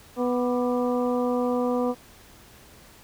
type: harmonic tone with a mistuned harmonic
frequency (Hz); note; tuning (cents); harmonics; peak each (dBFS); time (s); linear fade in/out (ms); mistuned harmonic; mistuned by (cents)
246.9; B3; 0; 1 / 2 / 3 / 4 / 5; -25 / -25 / -33 / -35 / -36; 0.16-1.95; 50; 5; -65
effects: pink hiss -51 dBFS RMS until 3.03 s